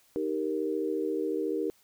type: chord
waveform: sine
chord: Eb major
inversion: none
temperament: equal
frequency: 311.1 / 392 / 466.2 Hz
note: Eb4 / G4 / Bb4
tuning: 0 / 0 / 0 cents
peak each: -32 dBFS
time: 0.16-1.7 s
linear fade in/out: 0 ms
effects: white hiss -64 dBFS RMS until 1.83 s

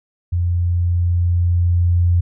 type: tone with level ramp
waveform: sine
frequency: 87.31 Hz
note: F2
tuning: in tune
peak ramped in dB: -15 to -11 dBFS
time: 0.32-2.21 s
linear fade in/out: 10 ms
effects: none

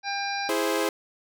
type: harmonic tone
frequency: 799 Hz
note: G5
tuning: 33 cents sharp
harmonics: 1 / 2 / 3 / 5 / 6 / 7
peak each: -30 / -33 / -35 / -37 / -38 / -38 dBFS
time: 0.03-0.52 s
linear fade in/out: 50 ms
type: chord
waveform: sawtooth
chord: E augmented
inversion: none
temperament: equal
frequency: 329.6 / 415.3 / 523.3 Hz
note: E4 / G#4 / B#4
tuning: 0 / 0 / 0 cents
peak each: -24 dBFS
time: 0.49-0.89 s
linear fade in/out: 2 ms
effects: none

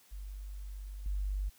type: tone with level steps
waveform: sine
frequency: 49 Hz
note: G1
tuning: in tune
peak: -40 / -31 dBFS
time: 0.11-1.5 s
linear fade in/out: 20 ms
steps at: 1.06 s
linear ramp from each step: 2 ms
effects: white hiss -63 dBFS RMS until 1.58 s

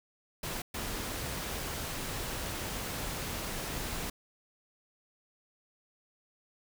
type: noise bursts at uneven times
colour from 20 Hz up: pink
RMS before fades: -37 dBFS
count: 2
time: 0.43-0.62 / 0.74-4.1 s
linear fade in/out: 5 ms
effects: none

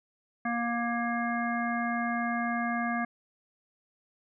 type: harmonic tone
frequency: 235.9 Hz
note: A#3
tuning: 21 cents sharp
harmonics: 1 / 3 / 5 / 7 / 9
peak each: -31 / -33 / -36 / -35 / -39 dBFS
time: 0.45-3.05 s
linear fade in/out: 5 ms
effects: none

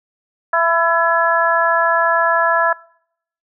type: harmonic tone with a mistuned harmonic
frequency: 333.8 Hz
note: E4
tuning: 22 cents sharp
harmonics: 2 / 3 / 4 / 5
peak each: -18 / -18 / -18 / -18 dBFS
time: 0.53-2.73 s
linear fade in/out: 5 ms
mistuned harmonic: 5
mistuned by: +25 cents
effects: noise-tail reverb RT60 0.7 s tail -24 dB re dry

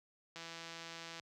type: click train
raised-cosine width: 0.2 ms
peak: -30 dBFS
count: 140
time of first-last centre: 0.36-1.197 s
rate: 166 Hz
effects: high-pass 80 Hz 12 dB/octave

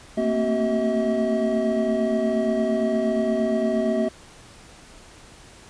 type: tone cluster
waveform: triangle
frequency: 221.3 / 229.9 / 263.5 / 379.8 / 640 Hz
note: A3 / A#3 / C4 / F#4 / D#5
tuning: +10 / -24 / +12 / +45 / +49 cents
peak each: -30 / -22 / -28 / -25 / -22 dBFS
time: 0.17-4.09 s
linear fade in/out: 10 ms
effects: pink hiss -47 dBFS RMS until 5.69 s + resampled to 22050 Hz

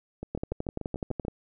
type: two click trains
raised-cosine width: 2 ms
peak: -17 / -22 dBFS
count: 12 / 8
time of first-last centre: 0.35-1.282 / 0.23-1.25 s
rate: 11.8 / 6.86 Hz
effects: none

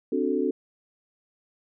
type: chord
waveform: sine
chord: D dominant seventh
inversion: third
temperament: equal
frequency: 261.6 / 293.7 / 370 / 440 Hz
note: C4 / D4 / F#4 / A4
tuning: 0 / 0 / 0 / 0 cents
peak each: -28 dBFS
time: 0.12-0.51 s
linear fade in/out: 5 ms
effects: none

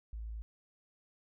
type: tone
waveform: sine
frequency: 55 Hz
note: A1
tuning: in tune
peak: -39 dBFS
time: 0.13-0.42 s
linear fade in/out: 0 ms
effects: none

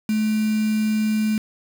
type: tone with quantisation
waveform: sine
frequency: 215.6 Hz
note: A3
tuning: 35 cents flat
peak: -18 dBFS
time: 0.09-1.38 s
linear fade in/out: 2 ms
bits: 5
effects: none

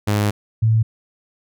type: tone pair in turn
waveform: sawtooth / sine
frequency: 103.83 / 111.36 Hz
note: G#2 / A2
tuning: 0 / +21 cents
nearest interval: minor second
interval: 121 cents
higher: second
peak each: -12 dBFS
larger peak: neither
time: 0.07-0.31 / 0.62-0.83 s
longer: first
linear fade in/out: 10 ms
effects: none

